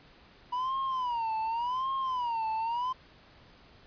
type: tone with vibrato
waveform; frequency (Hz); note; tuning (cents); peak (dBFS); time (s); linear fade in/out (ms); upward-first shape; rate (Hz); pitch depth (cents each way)
triangle; 972; B5; -28; -27; 0.52-2.93; 10; sine; 0.88; 170
effects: pink hiss -57 dBFS RMS until 3.86 s + resampled to 11025 Hz